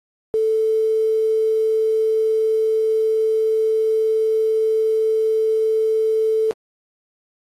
sine tone with quantisation, 440 Hz, A4, in tune, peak -15 dBFS, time 0.34-6.51 s, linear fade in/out 0 ms, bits 7, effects AAC 32 kbps

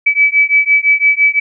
sine beating tone pair, 2292 / 2297.9 Hz, D7 / D7, -43 / -38 cents, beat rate 5.9 Hz, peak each -11 dBFS, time 0.06-1.4 s, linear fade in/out 10 ms, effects none

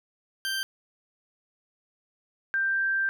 20% pulse / sine tone pair in turn, 1568 / 1575.4 Hz, G6 / G6, 0 / +8 cents, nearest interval unison, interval 8 cents, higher second, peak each -23 / -23 dBFS, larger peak neither, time 0.45-0.63 / 2.54-3.09 s, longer second, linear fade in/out 0 ms, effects none

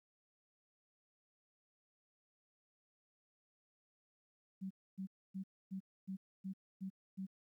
sine tone bursts, 191 Hz, G3, 45 cents flat, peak -40 dBFS, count 8, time 4.61-7.268 s, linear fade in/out 20 ms, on 96 ms, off 270 ms, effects 13-bit

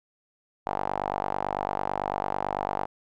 sawtooth tone with band-pass filter, 49 Hz, G1, in tune, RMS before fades -30 dBFS, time 0.66-2.86 s, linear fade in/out 10 ms, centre 820 Hz, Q 3.9, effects none

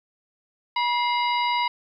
harmonic tone with a mistuned harmonic, 967 Hz, B5, 37 cents flat, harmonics 1 / 2 / 3 / 4 / 5, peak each -22 / -28 / -32 / -34 / -36 dBFS, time 0.76-1.68 s, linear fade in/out 5 ms, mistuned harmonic 2, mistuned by +140 cents, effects 10-bit

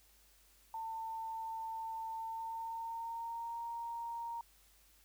sine tone with pitch glide, 897 to 931.3 Hz, A5 to A#5, +33 to -2 cents, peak -39 dBFS, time 0.74-4.41 s, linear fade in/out 2 ms, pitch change +65 cents, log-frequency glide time 2.15-3.6 s, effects added 50 Hz sine -69 dBFS peak until 5.04 s + white hiss -67 dBFS RMS until 5.04 s

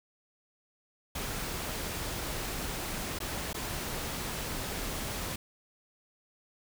pink noise with dropouts, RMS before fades -36 dBFS, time 1.15-5.36 s, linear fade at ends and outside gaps 5 ms, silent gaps 3.189-3.202 / 3.531-3.543 s, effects none

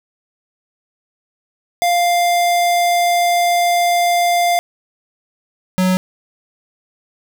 square tone pair in turn, 698.5 / 185.01 Hz, F5 / F#3, 0 / 0 cents, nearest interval octave + major seventh, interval 2300 cents, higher first, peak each -13 dBFS, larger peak neither, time 1.82-4.59 / 5.78-5.97 s, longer first, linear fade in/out 0 ms, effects none

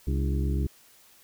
harmonic tone with a mistuned harmonic, 67.8 Hz, C#2, 38 cents flat, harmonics 1 / 2 / 3 / 4 / 5 / 6, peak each -25 / -31 / -35 / -37 / -39 / -41 dBFS, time 0.07-0.67 s, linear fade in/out 5 ms, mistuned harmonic 4, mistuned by +130 cents, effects white hiss -57 dBFS RMS until 1.23 s

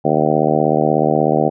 harmonic tone, 76.5 Hz, D#2, 29 cents flat, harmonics 2 / 3 / 4 / 5 / 6 / 7 / 8 / 9 / 10, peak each -21 / -21 / -21 / -21 / -21 / -21 / -21 / -21 / -21 dBFS, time 0.04-1.5 s, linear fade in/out 20 ms, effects none

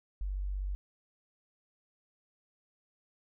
sine tone, 48.07 Hz, G1, 33 cents flat, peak -32 dBFS, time 0.21-0.75 s, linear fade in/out 0 ms, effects none

